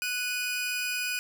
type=tone pair together; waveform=sawtooth; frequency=1480 / 2477 Hz; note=F#6 / D#7; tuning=0 / -8 cents; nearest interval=major sixth; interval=892 cents; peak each=-30 / -27 dBFS; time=0.02-1.19 s; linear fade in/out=0 ms; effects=none